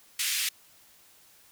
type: band-pass noise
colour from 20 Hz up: pink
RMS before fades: -29 dBFS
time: 0.19-0.49 s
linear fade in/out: 5 ms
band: 2100 to 15000 Hz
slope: 24 dB/octave
effects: white hiss -58 dBFS RMS until 1.51 s